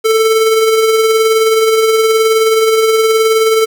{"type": "tone with tremolo", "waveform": "square", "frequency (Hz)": 443, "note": "A4", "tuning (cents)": 12, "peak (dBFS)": -7, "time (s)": [0.04, 3.66], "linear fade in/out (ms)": 20, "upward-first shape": "sine", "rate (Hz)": 19, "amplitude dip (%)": 35, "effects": ["7-bit"]}